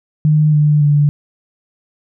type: tone with pitch steps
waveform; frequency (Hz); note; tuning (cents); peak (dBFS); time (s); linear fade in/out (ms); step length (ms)
sine; 152.5 / 149.36 / 146.29; D#3 / D3 / D3; -34 / +30 / -6; -8; 0.25-1.09; 0; 280
effects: none